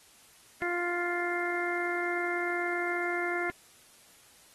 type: harmonic tone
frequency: 350 Hz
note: F4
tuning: 4 cents sharp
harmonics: 1 / 2 / 3 / 4 / 5 / 6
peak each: -33 / -36 / -43 / -36 / -37 / -35 dBFS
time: 0.62-3.5 s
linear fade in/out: 0 ms
effects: white hiss -58 dBFS RMS until 4.54 s + AAC 32 kbps